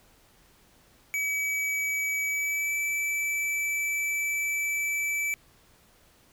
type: tone with pitch glide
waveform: square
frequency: 2281 to 2313 Hz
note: C#7 to D7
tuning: +49 to -27 cents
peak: -27 dBFS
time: 1.14-5.34 s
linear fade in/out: 0 ms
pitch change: +24 cents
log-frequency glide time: 2.28-2.76 s
effects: pink hiss -60 dBFS RMS until 6.32 s

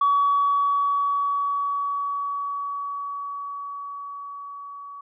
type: tone with level ramp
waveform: sine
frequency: 1133 Hz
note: C#6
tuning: 37 cents sharp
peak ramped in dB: -15 to -36 dBFS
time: 0.01-5.01 s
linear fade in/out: 5 ms
effects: tanh soft clip ceiling -12 dBFS

